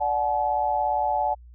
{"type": "chord", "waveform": "sine", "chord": "D major", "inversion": "none", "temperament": "equal with one note detuned", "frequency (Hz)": [587.3, 740, 857.4], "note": ["D5", "F#5", "A5"], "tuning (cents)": [0, 0, -45], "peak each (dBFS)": [-29, -25, -24], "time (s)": [0, 1.35], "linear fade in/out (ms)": 20, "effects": ["added 60 Hz sine -44 dBFS peak until 1.54 s"]}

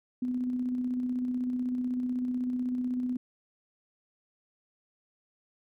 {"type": "tone with tremolo", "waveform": "sine", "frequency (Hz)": 250, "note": "B3", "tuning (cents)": 21, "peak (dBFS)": -27, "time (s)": [0.22, 3.17], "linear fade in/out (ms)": 5, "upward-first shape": "square", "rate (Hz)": 16, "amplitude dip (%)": 25, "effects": []}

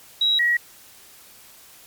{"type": "tone pair in turn", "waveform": "sine", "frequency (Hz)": [3862, 1912.1], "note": ["B7", "A#6"], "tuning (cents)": [-39, 43], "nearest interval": "octave", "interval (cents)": 1218, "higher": "first", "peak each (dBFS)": -16, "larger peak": "neither", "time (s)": [[0.21, 0.39], [0.39, 0.57]], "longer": "neither", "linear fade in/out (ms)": 5, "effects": ["white hiss -48 dBFS RMS until 1.86 s", "MP3 96 kbps"]}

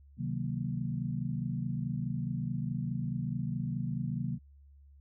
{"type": "chord", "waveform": "sine", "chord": "C half-diminished seventh", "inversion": "none", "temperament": "equal", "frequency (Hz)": [130.81, 155.56, 185, 233.1], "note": ["C3", "Eb3", "Gb3", "Bb3"], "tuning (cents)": [0, 0, 0, 0], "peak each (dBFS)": [-35, -37, -38, -39], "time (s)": [0.17, 4.39], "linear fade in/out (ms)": 50, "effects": ["added 70 Hz sine -54 dBFS peak until 5 s"]}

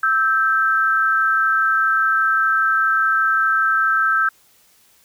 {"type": "tone pair together", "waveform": "sine", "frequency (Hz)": [1312, 1567], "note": ["E6", "G6"], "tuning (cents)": [-9, -1], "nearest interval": "minor third", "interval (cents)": 308, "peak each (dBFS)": -17, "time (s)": [0.03, 4.29], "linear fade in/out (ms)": 5, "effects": ["white hiss -55 dBFS RMS until 5.04 s"]}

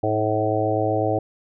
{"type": "harmonic tone with a mistuned harmonic", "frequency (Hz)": 108, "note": "A2", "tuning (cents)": -32, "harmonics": [1, 3, 4, 5, 6, 7], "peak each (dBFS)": [-26, -26, -26, -26, -26, -26], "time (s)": [0.03, 1.19], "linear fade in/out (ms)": 5, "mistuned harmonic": 3, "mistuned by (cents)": -21, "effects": []}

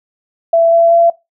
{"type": "tone with pitch steps", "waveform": "sine", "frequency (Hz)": [667, 672.4, 677.9], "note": ["E5", "E5", "E5"], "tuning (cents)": [20, 34, 48], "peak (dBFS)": -6, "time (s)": [0.53, 1.1], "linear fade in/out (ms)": 5, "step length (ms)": 190, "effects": ["noise-tail reverb RT60 0.2 s tail -19 dB re dry"]}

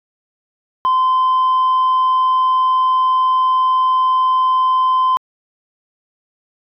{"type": "tone", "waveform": "sine", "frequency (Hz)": 1031, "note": "C6", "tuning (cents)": -26, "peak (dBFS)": -9, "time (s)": [0.85, 5.17], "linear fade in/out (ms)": 0, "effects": ["tanh soft clip ceiling -10 dBFS"]}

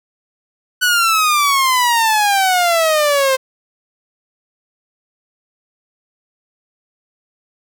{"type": "exponential sweep", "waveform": "sawtooth", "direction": "down", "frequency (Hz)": [1496, 519], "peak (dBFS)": -8, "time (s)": [0.81, 3.37], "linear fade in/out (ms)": 20, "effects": []}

